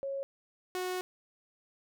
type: tone pair in turn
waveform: sine / sawtooth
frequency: 549 / 366.4 Hz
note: C#5 / F#4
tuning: -17 / -17 cents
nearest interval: perfect fifth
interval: 700 cents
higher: first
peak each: -33 / -29 dBFS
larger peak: second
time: 0.03-0.23 / 0.75-1.01 s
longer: second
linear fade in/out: 0 ms
effects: none